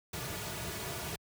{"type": "noise with comb filter", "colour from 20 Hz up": "pink", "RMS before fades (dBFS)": -39, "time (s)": [0.13, 1.16], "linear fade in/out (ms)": 5, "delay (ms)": 3.8, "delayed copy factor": -0.6, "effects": ["high-pass 60 Hz 12 dB/octave"]}